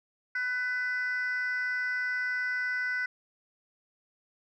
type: tone pair together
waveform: sine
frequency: 1496.1 / 1997 Hz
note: F#6 / B6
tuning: +19 / +19 cents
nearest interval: perfect fourth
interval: 500 cents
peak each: -28 / -31 dBFS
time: 0.35-3.06 s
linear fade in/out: 5 ms
effects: tanh soft clip ceiling -25 dBFS